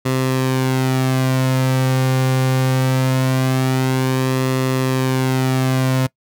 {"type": "tone with flanger", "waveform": "sawtooth", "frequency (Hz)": 130.4, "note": "C3", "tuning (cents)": -5, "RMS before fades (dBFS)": -17, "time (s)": [0.05, 6.07], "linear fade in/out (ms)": 10, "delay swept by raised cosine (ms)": [1.3, 3.1], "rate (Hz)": 0.22, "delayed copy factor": -0.5, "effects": ["noise-tail reverb RT60 0.1 s tail -22 dB re dry"]}